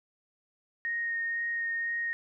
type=tone with vibrato; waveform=sine; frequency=1857 Hz; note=A#6; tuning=7 cents flat; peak=-29 dBFS; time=0.85-2.13 s; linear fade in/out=0 ms; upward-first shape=sine; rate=2 Hz; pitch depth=10 cents each way; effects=none